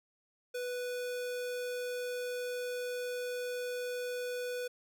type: tone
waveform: square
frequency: 493.9 Hz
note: B4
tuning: in tune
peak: -36 dBFS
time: 0.54-4.68 s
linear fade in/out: 10 ms
effects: none